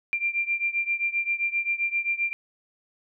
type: beating tone pair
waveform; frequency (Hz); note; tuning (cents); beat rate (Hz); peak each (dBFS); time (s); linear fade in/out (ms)
sine; 2373 / 2380.6; D7 / D7; +17 / +23; 7.6; -26 / -28; 0.13-2.33; 0
effects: none